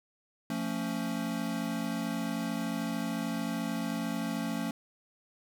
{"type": "chord", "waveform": "square", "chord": "F augmented", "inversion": "none", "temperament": "equal with one note detuned", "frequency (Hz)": [174.61, 223.7, 277.2], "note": ["F3", "A3", "C#4"], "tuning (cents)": [0, 29, 0], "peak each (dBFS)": [-38, -35, -37], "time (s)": [0.5, 4.71], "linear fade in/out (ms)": 2, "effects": []}